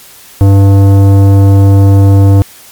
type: tone with tanh clipping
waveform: sine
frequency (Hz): 98.5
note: G2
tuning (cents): +9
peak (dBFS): -3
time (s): 0.41-2.42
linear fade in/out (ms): 0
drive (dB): 15
effects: white hiss -35 dBFS RMS until 2.71 s + MP3 96 kbps